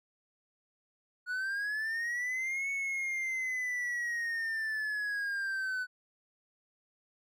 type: linear two-way sweep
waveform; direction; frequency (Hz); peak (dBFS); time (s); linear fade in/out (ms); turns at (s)
triangle; up then down; 1456 to 2217 to 1489; -30; 1.26-5.87; 50; 2.7
effects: none